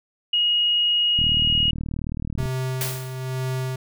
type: tone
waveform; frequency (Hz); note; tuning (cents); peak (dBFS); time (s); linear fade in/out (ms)
sine; 2882; F#7; -46; -17; 0.33-1.71; 5
type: click train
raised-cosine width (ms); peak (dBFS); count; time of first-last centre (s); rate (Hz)
5; -16; 50; 1.19-2.456; 38.7
type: tone with tremolo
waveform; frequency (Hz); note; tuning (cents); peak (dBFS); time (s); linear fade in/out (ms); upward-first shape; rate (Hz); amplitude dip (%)
square; 129.9; C3; -12; -24; 2.38-3.76; 5; sine; 1.1; 55
type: noise with exponential decay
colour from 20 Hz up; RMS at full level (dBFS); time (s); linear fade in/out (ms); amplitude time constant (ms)
white; -25; 2.81-3.32; 0; 110
effects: none